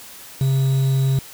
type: tone with quantisation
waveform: triangle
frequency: 134.1 Hz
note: C3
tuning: 43 cents sharp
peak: -13 dBFS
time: 0.41-1.19 s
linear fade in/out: 2 ms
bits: 6
effects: white hiss -40 dBFS RMS until 1.33 s